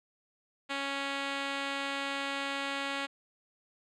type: tone with low-pass filter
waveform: 5% pulse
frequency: 277.2 Hz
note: C#4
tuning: in tune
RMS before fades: -35 dBFS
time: 0.69-3.07 s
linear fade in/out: 20 ms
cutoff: 4900 Hz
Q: 0.91
effects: none